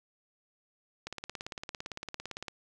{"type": "click train", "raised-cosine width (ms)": 0.2, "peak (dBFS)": -21, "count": 26, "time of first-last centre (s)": [1.07, 2.482], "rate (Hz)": 17.7, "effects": []}